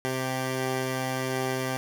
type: tone pair together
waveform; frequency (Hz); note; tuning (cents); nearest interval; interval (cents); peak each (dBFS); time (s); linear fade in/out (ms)
10% pulse; 130.21 / 392; C3 / G4; -8 / 0; octave + perfect fifth; 1908; -20 / -25; 0.05-1.77; 0
effects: none